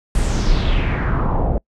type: noise with low-pass filter sweep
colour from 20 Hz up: brown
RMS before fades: -17 dBFS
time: 0.15-1.58 s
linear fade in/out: 2 ms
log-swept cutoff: 9700 to 590 Hz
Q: 3.3
effects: noise-tail reverb RT60 0.1 s tail -26 dB re dry